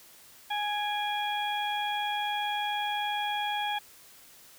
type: harmonic tone with a mistuned harmonic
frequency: 830.6 Hz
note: G#5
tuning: in tune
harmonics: 1 / 2 / 3 / 4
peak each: -30 / -37 / -39 / -35 dBFS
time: 0.5-3.79 s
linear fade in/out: 10 ms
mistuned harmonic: 3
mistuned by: -58 cents
effects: white hiss -54 dBFS RMS until 4.58 s